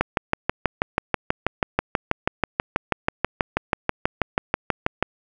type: click train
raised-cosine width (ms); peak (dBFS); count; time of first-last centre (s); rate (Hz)
0.5; -3; 32; 0.01-5.026; 6.18
effects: none